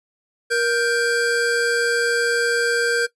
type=tone pair together; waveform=square; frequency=471.9 / 1568 Hz; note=A#4 / G6; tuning=+21 / 0 cents; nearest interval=octave + major sixth; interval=2079 cents; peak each=-21 dBFS; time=0.5-3.07 s; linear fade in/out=20 ms; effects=noise-tail reverb RT60 0.1 s tail -18 dB re dry + resampled to 24000 Hz